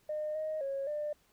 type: tone with pitch steps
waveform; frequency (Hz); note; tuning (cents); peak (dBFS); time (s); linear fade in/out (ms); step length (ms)
sine; 609 / 623 / 548 / 597; D#5 / D#5 / C#5 / D5; -37 / +2 / -20 / +28; -32; 0.09-1.13; 5; 260
effects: tanh soft clip ceiling -28 dBFS + pink hiss -69 dBFS RMS until 1.32 s